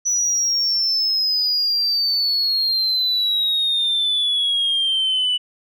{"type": "exponential sweep", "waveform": "sine", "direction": "down", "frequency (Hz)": [5940, 2960], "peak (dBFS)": -15, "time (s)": [0.05, 5.38], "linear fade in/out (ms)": 20, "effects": ["tanh soft clip ceiling -14 dBFS"]}